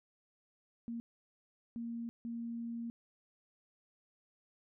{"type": "tone bursts at uneven times", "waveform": "sine", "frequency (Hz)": 233.1, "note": "A#3", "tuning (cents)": 0, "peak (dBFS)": -38, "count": 3, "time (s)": [[0.88, 1], [1.76, 2.09], [2.25, 2.9]], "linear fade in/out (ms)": 0, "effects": []}